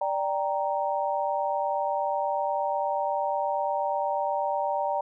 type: chord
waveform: sine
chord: G minor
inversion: second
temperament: equal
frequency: 587.3 / 784 / 932.3 Hz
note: D5 / G5 / Bb5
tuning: 0 / 0 / 0 cents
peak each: -29 dBFS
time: 0.01-5.01 s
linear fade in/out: 5 ms
effects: none